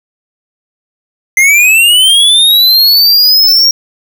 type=linear sweep; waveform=square; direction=up; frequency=2067 to 5610 Hz; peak=-4 dBFS; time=1.37-3.71 s; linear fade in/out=2 ms; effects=none